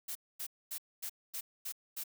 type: noise bursts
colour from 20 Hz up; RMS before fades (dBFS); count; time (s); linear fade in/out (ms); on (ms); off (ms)
blue; -40; 7; 0.08-2.038; 10; 74; 240
effects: none